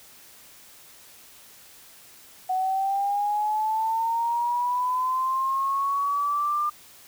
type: linear sweep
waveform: sine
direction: up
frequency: 740 to 1201 Hz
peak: -22 dBFS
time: 2.49-6.7 s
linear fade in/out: 10 ms
effects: white hiss -50 dBFS RMS until 7.07 s